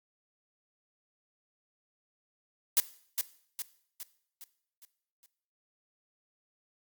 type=noise with echo; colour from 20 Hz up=blue; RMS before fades=-23 dBFS; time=2.77-2.8 s; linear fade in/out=0 ms; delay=410 ms; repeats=6; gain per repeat=-6 dB; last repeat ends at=5.26 s; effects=noise-tail reverb RT60 0.6 s tail -17 dB re dry + Opus 48 kbps